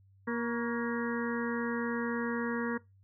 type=harmonic tone with a mistuned harmonic; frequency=235.8 Hz; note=A#3; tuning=20 cents sharp; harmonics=1 / 2 / 4 / 5 / 6 / 7 / 8; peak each=-33 / -36 / -42 / -42 / -44 / -41 / -43 dBFS; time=0.27-2.78 s; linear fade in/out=10 ms; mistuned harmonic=5; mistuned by=-70 cents; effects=noise-tail reverb RT60 0.2 s tail -20 dB re dry + added 97 Hz sine -59 dBFS peak until 3.03 s